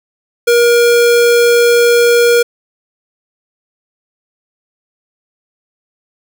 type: tone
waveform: square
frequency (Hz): 474.9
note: A#4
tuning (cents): +32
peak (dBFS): -7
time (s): 0.47-2.43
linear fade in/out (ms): 10
effects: none